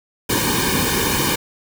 pink noise with comb filter, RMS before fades -19 dBFS, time 0.29-1.36 s, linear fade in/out 10 ms, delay 1.5 ms, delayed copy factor -1, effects none

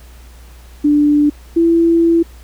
sine tone pair in turn, 294.1 / 334.3 Hz, D4 / E4, +3 / +24 cents, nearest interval major second, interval 221 cents, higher second, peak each -8 dBFS, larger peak neither, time 0.84-1.3 / 1.56-2.23 s, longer second, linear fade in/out 10 ms, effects added 60 Hz sine -36 dBFS peak until 2.43 s + pink hiss -46 dBFS RMS until 2.43 s

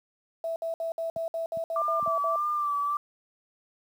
sine tone bursts, 659.3 Hz, E5, in tune, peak -28 dBFS, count 11, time 0.44-2.36 s, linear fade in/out 2 ms, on 120 ms, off 60 ms
clicks, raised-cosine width 5 ms, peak -28 dBFS, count 4, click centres 1.165 / 1.572 / 2.027 / 2.076 s
sine tone with vibrato, 1175 Hz, D6, 1 cent sharp, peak -25 dBFS, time 1.76-2.97 s, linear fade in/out 2 ms, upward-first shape sine, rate 1.7 Hz, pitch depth 41 cents each way
effects high-pass 150 Hz 12 dB/octave + 9-bit

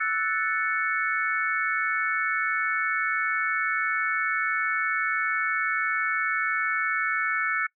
sine chord, F# minor seventh, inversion third, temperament equal, 1318.5 / 1480 / 1760 / 2217 Hz, E6 / F#6 / A6 / C#7, 0 / 0 / 0 / 0 cents, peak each -29 dBFS, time 0-7.67 s, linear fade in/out 10 ms, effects noise-tail reverb RT60 0.1 s tail -24 dB re dry

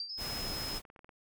sine tone with exponential decay, 4699 Hz, D8, in tune, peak -33 dBFS, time 0-0.29 s, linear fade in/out 2 ms, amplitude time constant 61 ms
sine tone, 5130 Hz, E8, 48 cents flat, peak -38 dBFS, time 0.09-0.79 s, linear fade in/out 10 ms
pink noise, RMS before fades -40 dBFS, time 0.17-0.82 s, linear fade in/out 50 ms
clicks, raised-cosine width 0.5 ms, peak -39 dBFS, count 8, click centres 0.762 / 0.793 / 0.852 / 0.901 / 0.962 / 0.992 / 1.045 / 1.092 s
effects none

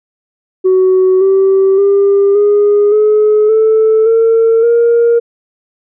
sine tone with pitch steps, 373.7 / 386 / 398.7 / 411.8 / 425.3 / 439.3 / 453.7 / 468.7 Hz, F#4 / G4 / G4 / G#4 / G#4 / A4 / A#4 / A#4, +17 / -27 / +29 / -15 / +41 / -3 / -47 / +9 cents, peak -4 dBFS, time 0.64-5.2 s, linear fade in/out 20 ms, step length 570 ms, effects tanh soft clip ceiling -3 dBFS

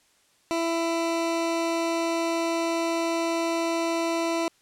20% pulse tone, 332.9 Hz, E4, 17 cents sharp, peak -19 dBFS, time 0.51-4.48 s, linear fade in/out 0 ms, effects white hiss -63 dBFS RMS until 4.61 s + low-pass 9000 Hz 12 dB/octave

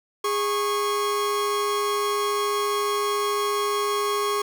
45% pulse tone pair together, 411.2 / 1098.5 Hz, G#4 / C#6, -17 / -16 cents, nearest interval octave + perfect fourth, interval 1701 cents, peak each -25 dBFS, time 0.24-4.42 s, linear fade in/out 5 ms, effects none

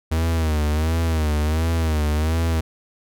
45% pulse tone with vibrato, 78.7 Hz, D#2, 20 cents sharp, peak -18 dBFS, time 0.11-2.61 s, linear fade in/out 10 ms, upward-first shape sine, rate 1.4 Hz, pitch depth 87 cents each way, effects none

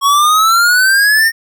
square exponential sweep, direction up, 1100 to 1844 Hz, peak -8 dBFS, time 0.01-1.32 s, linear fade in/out 50 ms, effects none

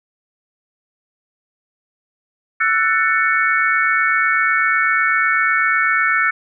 sine chord, F# minor seventh, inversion third, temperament just, 1332 / 1480 / 1776 / 2220 Hz, E6 / F#6 / A6 / C#7, +18 / 0 / +16 / +2 cents, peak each -19 dBFS, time 2.6-6.31 s, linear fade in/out 10 ms, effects none

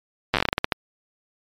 slowing click train, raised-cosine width 0.3 ms, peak -3 dBFS, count 13, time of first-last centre 0.34-0.722 s, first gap 8 ms, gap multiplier 1.23, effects MP3 96 kbps

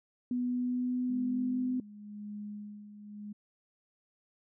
sine tone with pitch glide, 246.9 to 253.4 Hz, B3 to B3, 0 to +45 cents, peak -29 dBFS, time 0.31-1.8 s, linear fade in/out 2 ms, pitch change +45 cents, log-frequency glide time 0.46-1.56 s
sine tone with tremolo, 207.7 Hz, G#3, in tune, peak -38 dBFS, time 1.09-3.33 s, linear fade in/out 10 ms, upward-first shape sine, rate 0.95 Hz, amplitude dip 65%
effects none

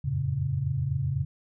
sine tone cluster, 85.3 / 93.1 / 113.6 / 137.5 Hz, F2 / F#2 / A#2 / C#3, -40 / +11 / -44 / -14 cents, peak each -35 / -34 / -32 / -27 dBFS, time 0.04-1.25 s, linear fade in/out 10 ms, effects none

